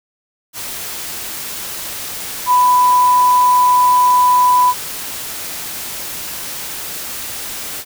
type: tone in noise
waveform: sine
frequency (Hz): 994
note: B5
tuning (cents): +11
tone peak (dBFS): -8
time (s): 2.46-4.74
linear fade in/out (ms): 50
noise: white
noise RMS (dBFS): -26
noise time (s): 0.53-7.85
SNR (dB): +15
effects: none